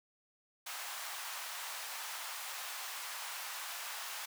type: high-pass noise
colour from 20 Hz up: pink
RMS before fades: -43 dBFS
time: 0.66-4.26 s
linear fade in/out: 10 ms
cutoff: 810 Hz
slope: 24 dB/octave
effects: none